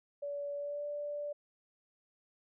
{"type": "tone with pitch glide", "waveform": "sine", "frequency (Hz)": [573, 584.7], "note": ["D5", "D5"], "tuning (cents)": [-43, -8], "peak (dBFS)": -36, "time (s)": [0.22, 1.33], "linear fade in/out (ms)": 10, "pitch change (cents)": 35, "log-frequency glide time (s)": [0.55, 0.85], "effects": []}